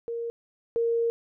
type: tone pair in turn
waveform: sine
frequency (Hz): 466.2 / 464.1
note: A#4 / A#4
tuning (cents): 0 / -8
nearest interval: unison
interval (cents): 8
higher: first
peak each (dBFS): -29 / -22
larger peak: second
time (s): 0.08-0.3 / 0.76-1.1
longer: second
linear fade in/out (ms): 0
effects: none